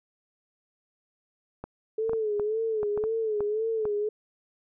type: clicks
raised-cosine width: 1 ms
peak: -22 dBFS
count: 9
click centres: 1.64 / 2.095 / 2.133 / 2.397 / 2.831 / 2.976 / 3.039 / 3.406 / 3.854 s
type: tone with vibrato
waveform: sine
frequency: 431.8 Hz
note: A4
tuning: 33 cents flat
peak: -25 dBFS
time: 1.98-4.09 s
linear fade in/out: 5 ms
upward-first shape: sine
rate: 1.9 Hz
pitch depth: 80 cents each way
effects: none